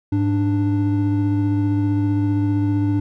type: tone pair together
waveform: triangle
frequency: 103.2 / 294.3 Hz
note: G#2 / D4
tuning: -10 / +4 cents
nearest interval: octave + tritone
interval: 1814 cents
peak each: -17 dBFS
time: 0.12-3 s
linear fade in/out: 5 ms
effects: none